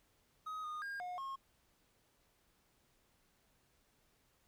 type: tone with pitch steps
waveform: triangle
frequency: 1260 / 1228 / 1615 / 720 / 1080 Hz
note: D#6 / D#6 / G#6 / F#5 / C#6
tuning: +21 / -23 / -49 / -47 / -45 cents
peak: -39 dBFS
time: 0.46-1.36 s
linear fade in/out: 10 ms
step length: 180 ms
effects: pink hiss -74 dBFS RMS until 4.47 s